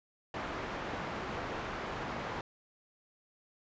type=low-pass noise; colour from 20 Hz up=white; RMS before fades=-39 dBFS; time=0.34-2.41 s; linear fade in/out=2 ms; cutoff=1300 Hz; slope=12 dB/octave; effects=resampled to 16000 Hz